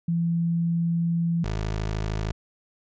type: tone pair in turn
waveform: sine / 20% pulse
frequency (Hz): 168.6 / 53.2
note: E3 / G#1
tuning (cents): +39 / +42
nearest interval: octave + minor sixth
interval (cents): 1997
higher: first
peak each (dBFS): -21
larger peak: neither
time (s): 0.08-1.44 / 1.44-2.32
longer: first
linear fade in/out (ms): 5
effects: resampled to 16000 Hz